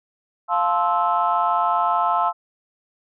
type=chord; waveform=sine; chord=F major seventh; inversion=none; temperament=just; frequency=698.5 / 873.1 / 1047.7 / 1309.6 Hz; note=F5 / A5 / C6 / E6; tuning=0 / -14 / +2 / -12 cents; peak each=-22 dBFS; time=0.48-2.33 s; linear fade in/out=50 ms; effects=tanh soft clip ceiling -8 dBFS